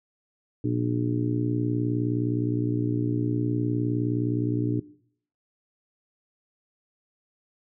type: harmonic tone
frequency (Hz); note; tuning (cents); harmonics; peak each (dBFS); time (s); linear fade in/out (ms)
59.5; A#1; +36; 2 / 3 / 4 / 5 / 6 / 7; -27 / -38 / -34 / -26 / -34 / -36; 0.64-4.8; 5
effects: noise-tail reverb RT60 0.6 s tail -19 dB re dry